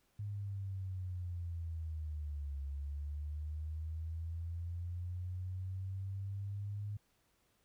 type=linear two-way sweep; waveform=sine; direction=down then up; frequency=103.83 to 69.3 to 103.83 Hz; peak=-38 dBFS; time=0.19-6.97 s; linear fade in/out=5 ms; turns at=2.61 s; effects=pink hiss -75 dBFS RMS until 7.64 s